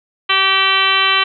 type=harmonic tone with a mistuned harmonic; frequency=386 Hz; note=G4; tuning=27 cents flat; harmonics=1 / 2 / 3 / 4 / 5 / 6 / 7 / 8 / 9 / 10; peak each=-28 / -28 / -17 / -22 / -21 / -20 / -19 / -17 / -27 / -22 dBFS; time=0.29-1.24 s; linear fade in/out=10 ms; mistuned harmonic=10; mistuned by=+44 cents; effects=none